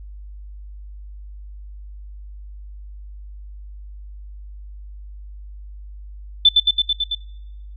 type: tone with echo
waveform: sine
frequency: 3520 Hz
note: A7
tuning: in tune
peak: -7 dBFS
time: 6.45-6.49 s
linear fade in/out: 5 ms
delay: 110 ms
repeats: 6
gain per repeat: -2 dB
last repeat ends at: 7.15 s
effects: noise-tail reverb RT60 1.0 s tail -24 dB re dry + added 50 Hz sine -34 dBFS peak until 7.76 s